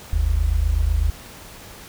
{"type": "tone pair together", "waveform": "sine", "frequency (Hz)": [47.85, 75.9], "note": ["G1", "D#2"], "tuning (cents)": [-41, -42], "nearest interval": "minor sixth", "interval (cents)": 799, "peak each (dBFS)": -19, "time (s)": [0.13, 1.1], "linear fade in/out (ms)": 0, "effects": ["pink hiss -41 dBFS RMS until 1.88 s"]}